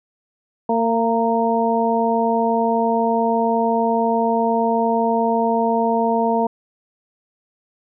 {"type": "harmonic tone with a mistuned harmonic", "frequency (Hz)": 228.5, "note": "A#3", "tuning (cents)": -34, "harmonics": [1, 2, 3, 4], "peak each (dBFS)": [-21, -21, -21, -21], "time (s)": [0.69, 6.47], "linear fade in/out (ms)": 5, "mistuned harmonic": 4, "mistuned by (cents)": 23, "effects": []}